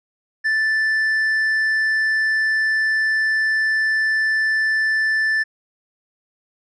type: tone with tanh clipping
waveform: sine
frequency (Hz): 1760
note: A6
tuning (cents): 0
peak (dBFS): -17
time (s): 0.44-5.44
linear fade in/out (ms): 20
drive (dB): 4
effects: none